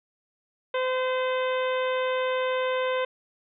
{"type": "harmonic tone", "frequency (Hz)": 513, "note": "C5", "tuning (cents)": -34, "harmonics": [1, 2, 3, 4, 5, 6, 7], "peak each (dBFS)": [-25, -31, -35, -37, -39, -41, -42], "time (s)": [0.74, 3.05], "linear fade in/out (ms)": 5, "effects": []}